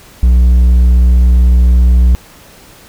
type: tone with hard clipping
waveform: sine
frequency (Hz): 61.5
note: B1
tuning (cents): -7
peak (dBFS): -5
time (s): 0.23-2.15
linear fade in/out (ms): 0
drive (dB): 3
effects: pink hiss -39 dBFS RMS until 2.88 s